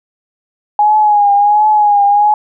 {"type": "tone with vibrato", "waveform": "sine", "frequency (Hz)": 830.6, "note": "G#5", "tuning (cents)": 0, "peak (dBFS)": -6, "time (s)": [0.79, 2.34], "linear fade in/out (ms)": 2, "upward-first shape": "triangle", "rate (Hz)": 1.4, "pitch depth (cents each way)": 58, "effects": []}